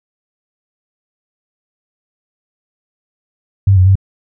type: tone with pitch steps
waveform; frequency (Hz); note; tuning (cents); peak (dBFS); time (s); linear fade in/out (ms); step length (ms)
sine; 98 / 92.1 / 96.5; G2 / F#2 / G2; 0 / -7 / -27; -5; 3.67-3.955; 5; 95
effects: none